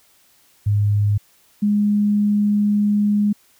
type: tone pair in turn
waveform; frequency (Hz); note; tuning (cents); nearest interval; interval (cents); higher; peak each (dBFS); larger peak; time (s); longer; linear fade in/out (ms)
sine; 103.2 / 206.8; G#2 / G#3; -10 / -7; octave; 1203; second; -14; neither; 0.66-1.18 / 1.62-3.33; second; 10
effects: white hiss -56 dBFS RMS until 3.59 s